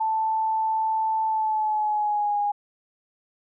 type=tone with pitch glide; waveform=sine; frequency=881 to 822 Hz; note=A5 to G#5; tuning=+2 to -18 cents; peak=-21 dBFS; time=0-2.52 s; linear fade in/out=10 ms; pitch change=-120 cents; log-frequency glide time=1.25-2.39 s; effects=none